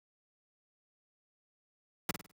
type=noise with echo; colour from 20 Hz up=pink; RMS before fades=-31 dBFS; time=2.09-2.11 s; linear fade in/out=2 ms; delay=51 ms; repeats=4; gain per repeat=-8 dB; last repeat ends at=2.314 s; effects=high-pass 80 Hz 12 dB/octave